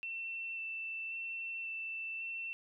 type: tone with vibrato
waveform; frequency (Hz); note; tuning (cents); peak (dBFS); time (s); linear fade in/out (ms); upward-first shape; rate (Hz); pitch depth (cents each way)
sine; 2680; E7; +28; -38; 0.03-2.53; 0; square; 0.92; 9
effects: none